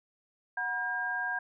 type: tone cluster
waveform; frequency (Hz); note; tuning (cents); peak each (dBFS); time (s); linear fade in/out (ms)
sine; 735 / 961 / 1611; F#5 / B5 / G6; -12 / -48 / +47; -38 / -39 / -31; 0.57-1.39; 5
effects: none